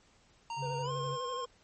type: tone with pitch glide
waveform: square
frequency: 927 to 1064.8 Hz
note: A#5 to C6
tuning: -10 to +30 cents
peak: -37 dBFS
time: 0.5-1.45 s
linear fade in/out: 2 ms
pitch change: +240 cents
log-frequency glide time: 0.82-0.91 s
type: tone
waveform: triangle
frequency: 138.59 Hz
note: C#3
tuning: in tune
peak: -35 dBFS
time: 0.56-1.18 s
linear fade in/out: 50 ms
type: tone with vibrato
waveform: triangle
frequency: 492.2 Hz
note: B4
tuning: 6 cents flat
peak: -36 dBFS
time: 0.62-1.46 s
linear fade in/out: 10 ms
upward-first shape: sine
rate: 12 Hz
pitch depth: 59 cents each way
effects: pink hiss -65 dBFS RMS until 1.63 s + MP3 32 kbps